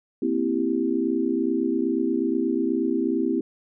sine chord, C dominant seventh, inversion third, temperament equal, 233.1 / 261.6 / 329.6 / 392 Hz, Bb3 / C4 / E4 / G4, 0 / 0 / 0 / 0 cents, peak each -29 / -25 / -25 / -28 dBFS, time 0.22-3.41 s, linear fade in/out 5 ms, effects none

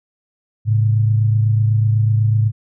sine tone pair together, 107.9 / 135.95 Hz, A2 / C#3, -33 / -33 cents, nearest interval major third, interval 400 cents, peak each -12 / -22 dBFS, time 0.65-2.52 s, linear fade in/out 50 ms, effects none

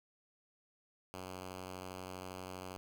5% pulse tone, 92.5 Hz, F#2, in tune, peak -33 dBFS, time 1.14-2.77 s, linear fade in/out 0 ms, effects none

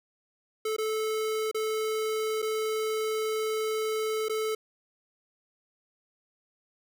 square tone with dropouts, 435.8 Hz, A4, 17 cents flat, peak -28 dBFS, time 0.65-4.55 s, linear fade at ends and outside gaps 5 ms, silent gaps 0.765-0.783 / 1.514-1.545 / 2.42-2.425 / 4.285-4.295 s, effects none

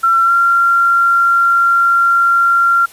sine tone with pitch glide, 1354 to 1378.5 Hz, E6 to F6, +46 to -23 cents, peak -8 dBFS, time 0.03-2.86 s, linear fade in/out 10 ms, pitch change +31 cents, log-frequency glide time 0.25-0.31 s, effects white hiss -40 dBFS RMS until 2.92 s + resampled to 32000 Hz

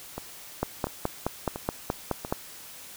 two click trains, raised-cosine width 1 ms, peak -19 / -11 dBFS, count 4 / 9, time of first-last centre 0.18-2.249 / 0.63-2.325 s, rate 1.45 / 4.72 Hz, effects white hiss -45 dBFS RMS until 2.96 s

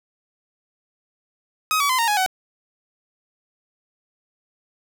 sawtooth tone with pitch steps, 1264 / 1139.2 / 1026.7 / 925.3 / 833.9 / 751.6 Hz, D#6 / C#6 / C6 / A#5 / G#5 / F#5, +27 / +47 / -33 / -13 / +7 / +27 cents, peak -14 dBFS, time 1.71-2.262 s, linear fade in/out 0 ms, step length 92 ms, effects none

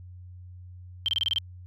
sine tone bursts, 3136 Hz, G7, in tune, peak -22 dBFS, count 7, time 1.06-1.384 s, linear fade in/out 0 ms, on 24 ms, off 26 ms, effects added 90 Hz sine -42 dBFS peak until 1.66 s

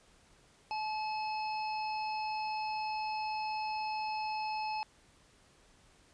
harmonic tone, 861 Hz, A5, 38 cents flat, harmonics 1 / 3 / 5 / 6, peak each -34 / -43 / -49 / -48 dBFS, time 0.71-4.83 s, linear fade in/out 0 ms, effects pink hiss -64 dBFS RMS until 6.13 s + resampled to 22050 Hz

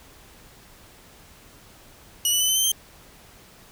15% pulse tone with pitch steps, 2927 / 2970 / 3013 / 3057 / 3101 / 3146 Hz, F#7 / F#7 / F#7 / G7 / G7 / G7, -19 / +6 / +31 / -44 / -19 / +6 cents, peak -12 dBFS, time 2.25-2.718 s, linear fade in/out 2 ms, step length 78 ms, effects pink hiss -50 dBFS RMS until 3.71 s

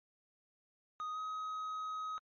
triangle tone with pitch glide, 1244.5 to 1265.5 Hz, D#6 to D#6, 0 to +29 cents, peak -36 dBFS, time 1-2.18 s, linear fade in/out 0 ms, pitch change +29 cents, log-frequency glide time 1.13-1.18 s, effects MP3 32 kbps

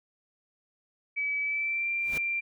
sine tone with pitch glide, 2289 to 2368 Hz, D7 to D7, -45 to +14 cents, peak -27 dBFS, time 1.16-2.41 s, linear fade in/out 20 ms, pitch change +59 cents, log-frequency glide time 1.41-1.9 s
pink noise with exponential growth, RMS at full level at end -35 dBFS, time 1.97-2.18 s, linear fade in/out 5 ms, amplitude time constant 45 ms
effects none

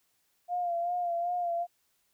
sine tone with vibrato, 698 Hz, F5, 1 cent flat, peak -28 dBFS, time 0.48-1.67 s, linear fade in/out 50 ms, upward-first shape sine, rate 2.6 Hz, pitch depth 42 cents each way, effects white hiss -73 dBFS RMS until 2.13 s

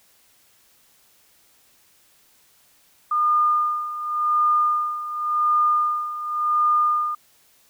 sine tone with tremolo, 1214 Hz, D#6, 43 cents flat, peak -15 dBFS, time 3.11-7.15 s, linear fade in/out 5 ms, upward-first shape sine, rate 0.9 Hz, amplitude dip 75%, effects white hiss -58 dBFS RMS until 7.69 s

